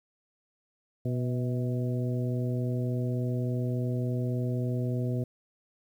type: harmonic tone with a mistuned harmonic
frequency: 123.47 Hz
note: B2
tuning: in tune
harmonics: 1 / 2 / 3 / 4 / 5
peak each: -28 / -34 / -38 / -40 / -42 dBFS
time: 1.05-5.24 s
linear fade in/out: 5 ms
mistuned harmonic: 5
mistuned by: +53 cents
effects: 10-bit